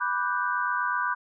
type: chord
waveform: sine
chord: G major seventh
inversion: first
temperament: equal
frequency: 987.8 / 1174.7 / 1480 / 1568 Hz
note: B5 / D6 / F#6 / G6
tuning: 0 / 0 / 0 / 0 cents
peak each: -29 / -30 / -30 / -31 dBFS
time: 0-1.15 s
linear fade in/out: 20 ms
effects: none